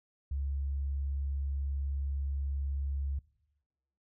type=tone; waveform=sine; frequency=69.4 Hz; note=C#2; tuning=3 cents sharp; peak=-31 dBFS; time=0.31-3.19 s; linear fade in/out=5 ms; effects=noise-tail reverb RT60 1.0 s tail -21 dB re dry